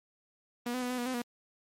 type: tone with pitch steps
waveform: sawtooth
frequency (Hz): 240.9 / 252.7 / 247.2 / 251.6 / 241.8 / 256.9 / 240.5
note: B3 / B3 / B3 / B3 / B3 / C4 / B3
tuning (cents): -43 / +40 / +2 / +32 / -36 / -32 / -46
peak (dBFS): -28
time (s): 0.66-1.22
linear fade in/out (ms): 5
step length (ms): 80
effects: MP3 64 kbps